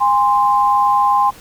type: tone pair together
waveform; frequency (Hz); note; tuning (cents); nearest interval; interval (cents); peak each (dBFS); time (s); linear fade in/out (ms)
sine; 816 / 1043.8; G#5 / C6; -31 / -4; major third; 427; -14 / -13; 0-1.31; 20
effects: pink hiss -41 dBFS RMS until 1.4 s